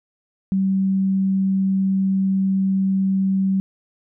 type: tone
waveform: sine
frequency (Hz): 192.2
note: G3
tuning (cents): -34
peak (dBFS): -16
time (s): 0.52-3.6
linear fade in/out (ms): 0
effects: none